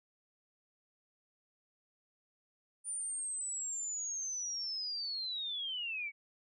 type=linear sweep; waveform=sine; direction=down; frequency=9310 to 2217 Hz; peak=-36 dBFS; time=2.84-6.12 s; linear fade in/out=50 ms; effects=none